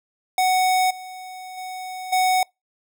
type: tone with level steps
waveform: square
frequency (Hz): 743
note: F#5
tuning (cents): +7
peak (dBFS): -17 / -35 / -31 / -17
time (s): 0.38-2.43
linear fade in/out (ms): 2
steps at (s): 0.9 / 1.57 / 2.12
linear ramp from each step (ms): 10
effects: noise-tail reverb RT60 0.2 s tail -26 dB re dry